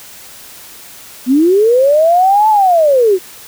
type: linear two-way sweep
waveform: sine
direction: up then down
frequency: 238.6 to 880 to 350.5 Hz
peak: -6 dBFS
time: 1.26-3.19 s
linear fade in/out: 50 ms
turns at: 2.49 s
effects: white hiss -35 dBFS RMS until 3.47 s